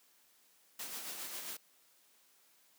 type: noise with tremolo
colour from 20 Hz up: white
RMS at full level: -42 dBFS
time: 0.79-1.57 s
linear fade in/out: 5 ms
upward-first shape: sine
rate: 7.4 Hz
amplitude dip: 40%
effects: white hiss -68 dBFS RMS until 2.78 s + high-pass 200 Hz 12 dB/octave